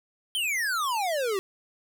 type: exponential sweep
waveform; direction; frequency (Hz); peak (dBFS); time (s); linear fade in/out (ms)
square; down; 3203 to 371.2; -26; 0.35-1.39; 0
effects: none

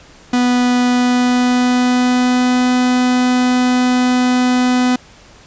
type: tone with pitch glide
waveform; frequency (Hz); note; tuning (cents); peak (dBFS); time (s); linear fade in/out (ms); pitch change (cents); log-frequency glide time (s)
45% pulse; 246.9 to 250.2; B3 to B3; 0 to +23; -11; 0.33-4.96; 5; +23; 0.88-2.67
effects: pink hiss -43 dBFS RMS until 5.46 s + resampled to 16000 Hz

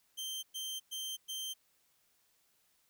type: tone bursts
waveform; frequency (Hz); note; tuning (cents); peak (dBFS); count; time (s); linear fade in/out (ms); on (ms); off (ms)
sawtooth; 3136; G7; 0; -35; 4; 0.17-1.54; 20; 260; 110
effects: white hiss -73 dBFS RMS until 2.89 s

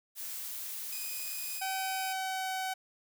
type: noise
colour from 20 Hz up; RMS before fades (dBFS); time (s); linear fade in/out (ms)
blue; -40; 0.15-1.62; 50
type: tone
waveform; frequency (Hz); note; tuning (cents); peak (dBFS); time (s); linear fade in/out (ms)
5% pulse; 2489; D#7; 0; -30; 0.92-2.13; 5
type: tone with pitch glide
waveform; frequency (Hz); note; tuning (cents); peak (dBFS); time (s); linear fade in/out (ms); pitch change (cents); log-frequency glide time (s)
sawtooth; 765 to 755.8; G5 to F#5; -42 to +37; -29; 1.61-2.74; 10; -21; 1.77-2.51
effects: none

